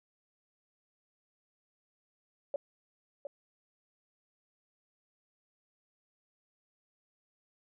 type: tone with echo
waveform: sine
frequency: 566 Hz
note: C#5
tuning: 36 cents sharp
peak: -30 dBFS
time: 2.54-2.56 s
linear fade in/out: 2 ms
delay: 710 ms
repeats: 1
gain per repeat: -7 dB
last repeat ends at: 3.27 s
effects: none